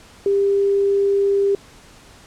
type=tone; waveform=sine; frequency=398 Hz; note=G4; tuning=26 cents sharp; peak=-14 dBFS; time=0.26-1.55 s; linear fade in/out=2 ms; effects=pink hiss -46 dBFS RMS until 2.26 s + low-pass 9000 Hz 12 dB/octave